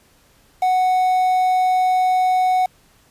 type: tone with quantisation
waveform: triangle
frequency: 740 Hz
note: F#5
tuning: in tune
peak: -12 dBFS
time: 0.62-2.66 s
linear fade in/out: 5 ms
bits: 6
effects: pink hiss -55 dBFS RMS until 3.1 s + resampled to 32000 Hz